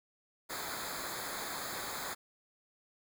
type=noise with comb filter; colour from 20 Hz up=pink; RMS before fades=-40 dBFS; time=0.49-2.15 s; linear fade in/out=20 ms; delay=0.35 ms; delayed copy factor=-0.9; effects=none